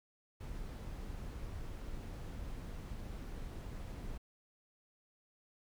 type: noise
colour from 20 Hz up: brown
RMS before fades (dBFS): -44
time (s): 0.4-4.18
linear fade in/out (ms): 10
effects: none